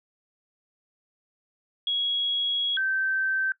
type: tone pair in turn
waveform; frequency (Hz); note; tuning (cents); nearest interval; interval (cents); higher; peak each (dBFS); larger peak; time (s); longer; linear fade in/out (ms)
sine; 3322 / 1551.6; G#7 / G6; 0 / -18; octave + minor second; 1318; first; -23; neither; 1.87-2.77 / 2.77-3.52; first; 2
effects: noise-tail reverb RT60 0.1 s tail -19 dB re dry